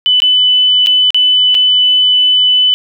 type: tone with dropouts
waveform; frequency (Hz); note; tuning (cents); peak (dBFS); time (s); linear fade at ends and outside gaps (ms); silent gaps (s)
sine; 2999; F#7; +23; -6; 0.06-2.74; 0; 0.202-0.22 / 0.862-0.87 / 1.105-1.145 / 1.545-1.55
effects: none